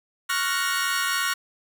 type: chord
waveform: sawtooth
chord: Gb major seventh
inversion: second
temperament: equal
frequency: 1108.7 / 1396.9 / 1480 / 1864.7 Hz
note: Db6 / F6 / Gb6 / Bb6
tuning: 0 / 0 / 0 / 0 cents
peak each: -25 dBFS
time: 0.29-1.34 s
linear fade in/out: 10 ms
effects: none